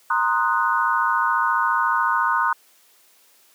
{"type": "chord", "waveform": "sine", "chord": "C half-diminished seventh", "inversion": "third", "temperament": "equal", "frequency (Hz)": [932.3, 1046.5, 1244.5, 1480], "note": ["Bb5", "C6", "Eb6", "Gb6"], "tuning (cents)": [0, 0, 0, 0], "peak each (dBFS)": -23, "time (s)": [0.1, 2.53], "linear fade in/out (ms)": 5, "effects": ["white hiss -56 dBFS RMS until 3.54 s", "high-pass 300 Hz 12 dB/octave"]}